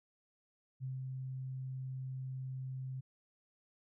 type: tone with ADSR envelope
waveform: sine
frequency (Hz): 130.81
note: C3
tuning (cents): 0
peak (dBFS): -37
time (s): 0.8-3.01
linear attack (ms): 37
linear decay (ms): 170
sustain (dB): -2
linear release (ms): 13
effects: none